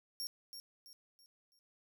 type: tone with echo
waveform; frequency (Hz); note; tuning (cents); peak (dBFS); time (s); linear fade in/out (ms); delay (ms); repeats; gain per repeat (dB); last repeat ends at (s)
sawtooth; 5530; F8; -18; -36; 0.2-0.27; 0; 330; 4; -8; 1.59
effects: none